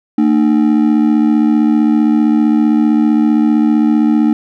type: ring-modulated tone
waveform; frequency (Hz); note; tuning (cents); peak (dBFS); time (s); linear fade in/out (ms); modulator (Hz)
triangle; 264.1; C4; +16; -3; 0.18-4.33; 0; 37.7
effects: none